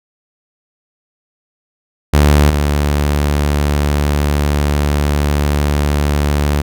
sawtooth tone pair in turn, 73.42 / 72.95 Hz, D2 / D2, 0 / -11 cents, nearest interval unison, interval 11 cents, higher first, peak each -3 / -8 dBFS, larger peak first, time 2.13-2.51 / 2.51-6.62 s, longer second, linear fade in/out 10 ms, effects none

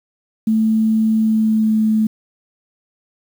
sine tone with pitch glide, 220 to 217.7 Hz, A3 to A3, 0 to -18 cents, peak -12 dBFS, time 0.47-2.07 s, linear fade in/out 5 ms, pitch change -18 cents, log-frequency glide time 1.19-1.76 s, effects 7-bit

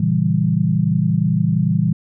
sine chord, A# diminished seventh, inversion none, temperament equal with one note detuned, 115.8 / 138.59 / 164.81 / 196 Hz, A#2 / C#3 / E3 / G3, -11 / 0 / 0 / 0 cents, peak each -21 / -22 / -17 / -20 dBFS, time 0-1.93 s, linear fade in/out 5 ms, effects none

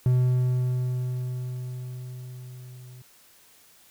triangle tone with level ramp, 125.8 Hz, B2, 32 cents sharp, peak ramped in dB -15 to -41 dBFS, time 0.06-3.02 s, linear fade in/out 2 ms, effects white hiss -56 dBFS RMS until 3.9 s

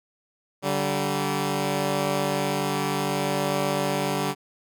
10% pulse tone pair together, 144.1 / 192.35 Hz, D3 / G3, -33 / -33 cents, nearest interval perfect fourth, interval 500 cents, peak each -18 dBFS, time 0.62-4.35 s, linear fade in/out 50 ms, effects none

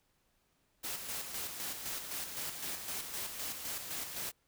white noise with tremolo, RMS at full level -39 dBFS, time 0.83-4.32 s, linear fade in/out 20 ms, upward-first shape square, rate 3.9 Hz, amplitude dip 45%, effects pink hiss -75 dBFS RMS until 4.47 s

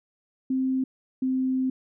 sine tone pair in turn, 261.6 / 259.9 Hz, C4 / C4, 0 / -11 cents, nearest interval unison, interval 11 cents, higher first, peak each -22 dBFS, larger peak neither, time 0.5-0.84 / 1.22-1.7 s, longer second, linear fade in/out 5 ms, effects none

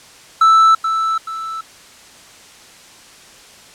triangle tone with echo, 1319 Hz, E6, 1 cent sharp, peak -5 dBFS, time 0.41-0.75 s, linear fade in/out 5 ms, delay 430 ms, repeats 2, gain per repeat -8 dB, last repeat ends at 1.61 s, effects white hiss -42 dBFS RMS until 3.74 s + low-pass 8000 Hz 12 dB/octave

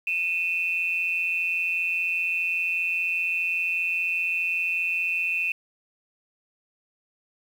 sine tone pair together, 2489 / 2664 Hz, D#7 / E7, 0 / +18 cents, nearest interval minor second, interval 118 cents, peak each -26 dBFS, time 0.07-5.52 s, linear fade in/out 2 ms, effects 8-bit

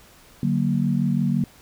sine chord, D augmented, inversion none, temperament equal with one note detuned, 146.83 / 187.25 / 233.1 Hz, D3 / F#3 / A#3, 0 / +21 / 0 cents, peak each -23 dBFS, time 0.43-1.44 s, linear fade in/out 2 ms, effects pink hiss -51 dBFS RMS until 1.61 s

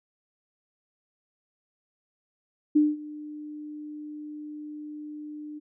sine tone with ADSR envelope, 300 Hz, D4, 37 cents sharp, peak -15 dBFS, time 2.75-5.6 s, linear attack 13 ms, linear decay 200 ms, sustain -21 dB, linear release 24 ms, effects none

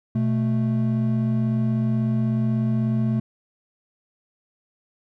triangle tone pair together, 123.47 / 219.8 Hz, B2 / A3, 0 / -2 cents, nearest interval minor seventh, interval 998 cents, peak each -20 dBFS, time 0.15-3.2 s, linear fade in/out 5 ms, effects none

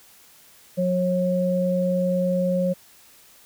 sine tone pair together, 181.2 / 543 Hz, F#3 / C#5, -36 / -36 cents, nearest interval octave + perfect fifth, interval 1900 cents, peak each -22 dBFS, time 0.77-2.74 s, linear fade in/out 20 ms, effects white hiss -52 dBFS RMS until 3.45 s

